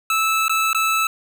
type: tone with dropouts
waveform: 25% pulse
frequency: 1311 Hz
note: E6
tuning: 10 cents flat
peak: -13 dBFS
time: 0.1-1.07 s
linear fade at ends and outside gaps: 2 ms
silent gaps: 0.482-0.495 / 0.731-0.747 s
effects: none